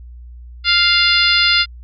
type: harmonic tone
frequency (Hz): 698.5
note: F5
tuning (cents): 0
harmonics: 2 / 3 / 4 / 5 / 6 / 7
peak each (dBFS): -18 / -18 / -18 / -18 / -18 / -18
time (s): 0.64-1.66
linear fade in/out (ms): 50
effects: added 60 Hz sine -33 dBFS peak until 1.83 s